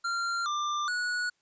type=tone with pitch steps; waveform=square; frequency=1383 / 1188 / 1464 Hz; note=F6 / D6 / F#6; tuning=-17 / +20 / -19 cents; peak=-29 dBFS; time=0.04-1.3 s; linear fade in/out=10 ms; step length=420 ms; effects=white hiss -73 dBFS RMS until 1.41 s + resampled to 16000 Hz